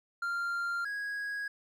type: tone pair in turn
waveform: triangle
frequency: 1391 / 1654.2 Hz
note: F6 / G#6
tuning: -7 / -7 cents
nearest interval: minor third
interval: 300 cents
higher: second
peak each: -29 / -32 dBFS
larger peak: first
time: 0.22-0.85 / 0.85-1.48 s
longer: neither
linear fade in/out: 5 ms
effects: none